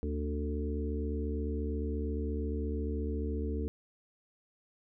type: harmonic tone with a mistuned harmonic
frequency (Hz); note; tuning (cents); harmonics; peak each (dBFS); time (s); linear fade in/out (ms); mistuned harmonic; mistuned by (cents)
74.3; D2; +21; 1 / 3 / 4 / 5 / 6; -33 / -40 / -40 / -44 / -40; 0.03-3.68; 0; 4; -33
effects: none